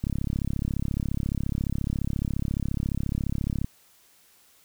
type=click train; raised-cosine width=5 ms; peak=-15 dBFS; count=125; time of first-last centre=0.04-3.645 s; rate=34.4 Hz; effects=white hiss -59 dBFS RMS until 4.64 s